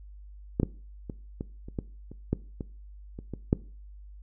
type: clicks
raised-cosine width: 3 ms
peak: -11 / -11 / -22 / -20 / -29 / -17 / -29 / -12 / -21 / -26 / -21 / -8 dBFS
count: 12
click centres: 0.599 / 0.632 / 1.098 / 1.409 / 1.685 / 1.788 / 2.116 / 2.33 / 2.608 / 3.189 / 3.337 / 3.529 s
effects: noise-tail reverb RT60 0.4 s tail -20 dB re dry + added 50 Hz sine -44 dBFS peak until 4.22 s

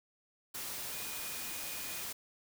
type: tone in noise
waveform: sine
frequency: 2460 Hz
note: D#7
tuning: 20 cents flat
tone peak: -50 dBFS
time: 0.92-2.03 s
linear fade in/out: 10 ms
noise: white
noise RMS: -41 dBFS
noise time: 0.54-2.13 s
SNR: -12 dB
effects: none

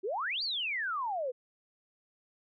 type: exponential two-way sweep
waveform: sine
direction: up then down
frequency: 350 to 4782 to 476.9 Hz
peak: -31 dBFS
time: 0.03-1.32 s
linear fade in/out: 20 ms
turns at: 0.43 s
effects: none

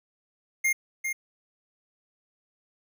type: tone with echo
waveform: square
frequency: 2124 Hz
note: C7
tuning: 25 cents sharp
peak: -22 dBFS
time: 0.64-0.73 s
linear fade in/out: 10 ms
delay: 400 ms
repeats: 1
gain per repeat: -6 dB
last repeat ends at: 1.13 s
effects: none

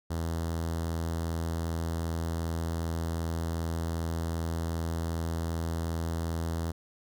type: tone with notch filter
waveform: sawtooth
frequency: 82.6 Hz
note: E2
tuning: 4 cents sharp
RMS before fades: -32 dBFS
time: 0.1-6.72 s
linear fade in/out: 10 ms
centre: 2400 Hz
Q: 1.2
effects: none

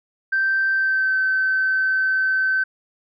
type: tone with pitch glide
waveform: sine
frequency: 1562 to 1536.1 Hz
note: G6 to G6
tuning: -7 to -36 cents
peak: -16 dBFS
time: 0.32-2.64 s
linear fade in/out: 10 ms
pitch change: -29 cents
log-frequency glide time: 0.72-1.17 s
effects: tanh soft clip ceiling -12 dBFS

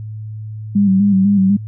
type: tone with vibrato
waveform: sine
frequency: 196.5 Hz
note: G3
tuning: 4 cents sharp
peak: -9 dBFS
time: 0.75-1.57 s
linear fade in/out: 10 ms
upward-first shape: square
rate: 4 Hz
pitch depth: 49 cents each way
effects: added 108 Hz sine -25 dBFS peak until 1.67 s

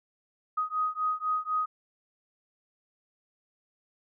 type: beating tone pair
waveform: sine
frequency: 1250 / 1254 Hz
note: D#6 / D#6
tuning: +8 / +13 cents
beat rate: 4 Hz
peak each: -30 dBFS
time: 0.57-1.66 s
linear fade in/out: 10 ms
effects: none

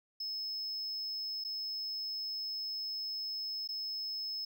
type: tone with dropouts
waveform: triangle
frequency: 5200 Hz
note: E8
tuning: 24 cents flat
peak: -35 dBFS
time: 0.2-4.45 s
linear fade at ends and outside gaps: 5 ms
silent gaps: 1.44-1.447 / 3.676-3.688 s
effects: none

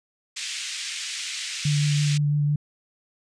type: band-pass noise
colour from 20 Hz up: pink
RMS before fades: -32 dBFS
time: 0.36-2.18 s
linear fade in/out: 10 ms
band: 2200 to 8200 Hz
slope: 24 dB/octave
type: tone with vibrato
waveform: sine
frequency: 146.83 Hz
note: D3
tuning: in tune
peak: -19 dBFS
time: 1.65-2.56 s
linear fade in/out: 5 ms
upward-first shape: sine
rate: 6 Hz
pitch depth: 14 cents each way
effects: resampled to 22050 Hz

